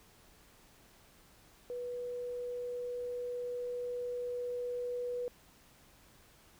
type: tone with level ramp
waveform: sine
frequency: 489.4 Hz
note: B4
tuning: 16 cents flat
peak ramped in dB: -37 to -34 dBFS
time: 1.7-5.28 s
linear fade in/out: 0 ms
effects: pink hiss -62 dBFS RMS until 6.59 s